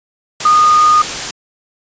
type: tone in noise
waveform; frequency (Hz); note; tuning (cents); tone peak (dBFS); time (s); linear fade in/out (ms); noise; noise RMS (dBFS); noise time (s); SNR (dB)
sine; 1228; D#6; -23; -6; 0.45-1.02; 5; white; -20; 0.4-1.31; +11
effects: resampled to 16000 Hz